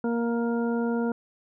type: harmonic tone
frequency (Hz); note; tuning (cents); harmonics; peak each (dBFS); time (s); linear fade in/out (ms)
234.2; A#3; +8; 1 / 2 / 3 / 4 / 6; -25 / -29 / -38 / -38 / -39; 0.04-1.12; 2
effects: none